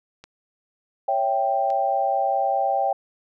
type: clicks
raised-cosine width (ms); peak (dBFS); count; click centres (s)
0.2; -25; 2; 0.24 / 1.703
type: chord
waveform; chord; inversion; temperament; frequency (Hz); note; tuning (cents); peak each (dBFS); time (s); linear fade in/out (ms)
sine; C# diminished; none; equal; 554.4 / 659.3 / 784; C#5 / E5 / G5; 0 / 0 / 0; -26 / -26 / -21; 1.08-2.93; 5
effects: none